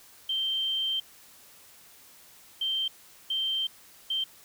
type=tone bursts at uneven times; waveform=sine; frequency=3136 Hz; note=G7; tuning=in tune; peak=-26 dBFS; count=4; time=0.29-1 / 2.61-2.88 / 3.3-3.67 / 4.1-4.24 s; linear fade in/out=5 ms; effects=white hiss -54 dBFS RMS until 4.44 s